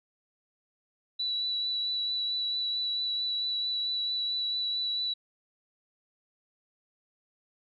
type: tone with vibrato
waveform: sine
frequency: 3944 Hz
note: B7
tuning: 3 cents flat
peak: -28 dBFS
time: 1.19-5.14 s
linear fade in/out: 10 ms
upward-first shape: triangle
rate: 4.5 Hz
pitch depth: 16 cents each way
effects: none